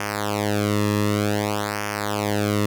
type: tone with flanger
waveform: sawtooth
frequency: 103.83 Hz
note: G#2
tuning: in tune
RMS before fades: -23 dBFS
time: 0-2.66 s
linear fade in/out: 5 ms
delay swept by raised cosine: 0.25 to 1.35 ms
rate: 0.54 Hz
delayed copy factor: -0.9
effects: none